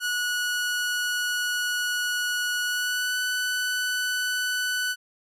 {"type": "tone with pitch glide", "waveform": "sawtooth", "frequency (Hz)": [1464, 1493.9], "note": ["F#6", "F#6"], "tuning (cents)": [-19, 16], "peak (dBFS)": -21, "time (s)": [0, 4.96], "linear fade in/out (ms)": 50, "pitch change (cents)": 35, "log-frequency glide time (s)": [2.64, 3.18], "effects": ["resampled to 32000 Hz"]}